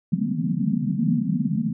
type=band-pass noise; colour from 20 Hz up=white; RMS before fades=-23 dBFS; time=0.12-1.73 s; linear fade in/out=2 ms; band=140 to 250 Hz; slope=96 dB/octave; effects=none